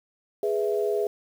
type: chord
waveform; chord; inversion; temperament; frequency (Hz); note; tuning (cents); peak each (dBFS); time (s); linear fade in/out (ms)
sine; E major; first; equal; 415.3 / 493.9 / 659.3; G#4 / B4 / E5; 0 / 0 / 0; -24 / -30 / -30; 0.43-1.07; 2
effects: 8-bit